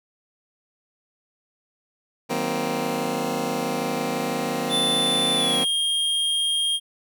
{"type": "chord", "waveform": "15% pulse", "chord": "C half-diminished seventh", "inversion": "first", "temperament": "just", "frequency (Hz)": [156.98, 188.37, 235.5, 261.6], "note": ["Eb3", "Gb3", "Bb3", "C4"], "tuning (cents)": [16, 31, 18, 0], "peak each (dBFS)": [-26, -26, -22, -22], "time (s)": [2.29, 5.65], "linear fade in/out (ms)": 20}
{"type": "tone with pitch glide", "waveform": "square", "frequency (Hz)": [3520, 3228], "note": ["A7", "G#7"], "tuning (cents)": [0, -50], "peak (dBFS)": -21, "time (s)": [4.69, 6.8], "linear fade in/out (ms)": 50, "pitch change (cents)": -150, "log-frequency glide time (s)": [5.34, 5.67]}
{"effects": []}